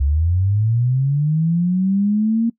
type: linear sweep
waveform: sine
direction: up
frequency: 66.3 to 233.1 Hz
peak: -14 dBFS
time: 0-2.5 s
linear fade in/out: 10 ms
effects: noise-tail reverb RT60 0.1 s tail -22 dB re dry